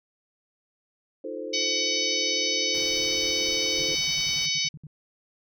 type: chord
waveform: sine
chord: F dominant seventh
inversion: third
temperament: equal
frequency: 311.1 / 349.2 / 440 / 523.3 Hz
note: Eb4 / F4 / A4 / C5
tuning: 0 / 0 / 0 / 0 cents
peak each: -38 / -39 / -36 / -35 dBFS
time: 1.24-3.95 s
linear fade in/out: 5 ms
type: harmonic tone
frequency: 751 Hz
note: F#5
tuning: 26 cents sharp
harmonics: 3 / 4 / 5 / 6 / 7 / 8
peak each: -31 / -31 / -31 / -31 / -31 / -31 dBFS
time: 1.53-4.69 s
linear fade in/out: 10 ms
type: noise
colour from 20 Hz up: pink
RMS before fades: -44 dBFS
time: 2.74-4.46 s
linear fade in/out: 2 ms
type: tone bursts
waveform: sine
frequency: 151.4 Hz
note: D#3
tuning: 47 cents flat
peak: -38 dBFS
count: 12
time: 3.79-4.869 s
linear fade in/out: 2 ms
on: 34 ms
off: 61 ms
effects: none